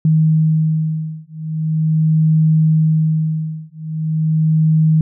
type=beating tone pair; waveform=sine; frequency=157.4 / 157.81 Hz; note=D#3 / D#3; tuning=+20 / +25 cents; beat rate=0.41 Hz; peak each=-15 dBFS; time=0.05-5.01 s; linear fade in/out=2 ms; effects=none